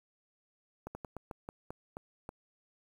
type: slowing click train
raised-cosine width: 1 ms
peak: -27 dBFS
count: 9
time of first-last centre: 0.87-2.291 s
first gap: 80 ms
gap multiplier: 1.22
effects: 9-bit